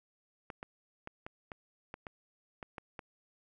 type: clicks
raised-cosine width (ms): 0.5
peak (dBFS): -27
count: 10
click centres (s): 0.502 / 0.629 / 1.074 / 1.265 / 1.518 / 1.941 / 2.068 / 2.628 / 2.782 / 2.992
effects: none